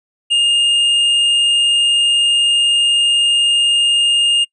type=tone with tanh clipping; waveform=triangle; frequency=2828 Hz; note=F7; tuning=21 cents sharp; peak=-12 dBFS; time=0.3-4.45 s; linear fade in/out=20 ms; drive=11 dB; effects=noise-tail reverb RT60 0.1 s tail -26 dB re dry + resampled to 22050 Hz